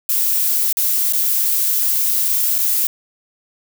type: noise with dropouts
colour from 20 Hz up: violet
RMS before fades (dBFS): -17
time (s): 0.09-2.87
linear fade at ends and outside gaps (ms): 1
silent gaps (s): 0.727-0.77 / 1.125-1.133 / 2.582-2.586
effects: none